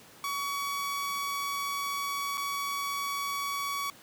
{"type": "tone with dropouts", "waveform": "sawtooth", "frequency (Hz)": 1129, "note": "C#6", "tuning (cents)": 31, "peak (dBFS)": -27, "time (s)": [0.24, 3.9], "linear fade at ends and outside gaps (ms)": 1, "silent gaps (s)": [2.373, 2.378], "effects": ["pink hiss -53 dBFS RMS until 4.02 s", "high-pass 150 Hz 12 dB/octave"]}